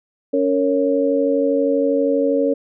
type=tone cluster; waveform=sine; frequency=279 / 461.5 / 554 Hz; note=C#4 / A#4 / C#5; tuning=+11 / -17 / -1 cents; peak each=-19 dBFS; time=0.33-2.54 s; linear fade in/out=10 ms; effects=none